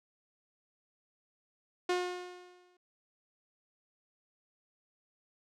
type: tone with exponential decay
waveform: sawtooth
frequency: 359.3 Hz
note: F4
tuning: 49 cents sharp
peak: -23 dBFS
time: 1.89-2.77 s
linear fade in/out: 5 ms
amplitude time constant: 190 ms
effects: low-pass 6000 Hz 12 dB/octave